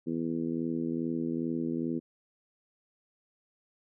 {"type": "harmonic tone", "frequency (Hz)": 82.41, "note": "E2", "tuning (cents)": 0, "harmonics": [2, 3, 4, 5, 6], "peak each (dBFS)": [-38, -32, -34, -41, -46], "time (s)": [0.06, 2], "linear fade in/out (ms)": 20, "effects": []}